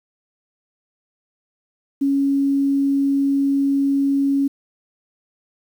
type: tone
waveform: sine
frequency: 277.2 Hz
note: C#4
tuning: in tune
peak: -15 dBFS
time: 2.01-4.48 s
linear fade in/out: 10 ms
effects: 8-bit